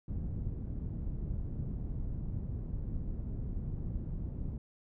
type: low-pass noise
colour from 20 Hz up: pink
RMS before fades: -37 dBFS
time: 0.08-4.58 s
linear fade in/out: 2 ms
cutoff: 170 Hz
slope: 12 dB/octave
effects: none